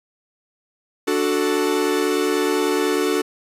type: chord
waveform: 45% pulse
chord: D major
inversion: none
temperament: equal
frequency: 293.7 / 370 / 440 Hz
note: D4 / F#4 / A4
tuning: 0 / 0 / 0 cents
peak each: -23 / -22 / -22 dBFS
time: 1.07-3.22 s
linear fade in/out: 10 ms
effects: resampled to 32000 Hz